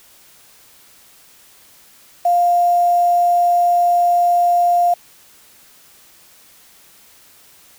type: tone with quantisation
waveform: sine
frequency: 701 Hz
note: F5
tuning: 6 cents sharp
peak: -11 dBFS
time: 2.25-4.94 s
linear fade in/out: 5 ms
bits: 6
effects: white hiss -48 dBFS RMS until 7.78 s